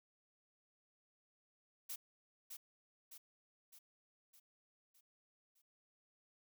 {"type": "noise with echo", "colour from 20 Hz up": "blue", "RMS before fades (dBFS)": -45, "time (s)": [1.89, 1.96], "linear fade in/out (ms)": 10, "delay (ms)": 610, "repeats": 6, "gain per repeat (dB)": -5, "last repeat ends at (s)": 5.62, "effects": []}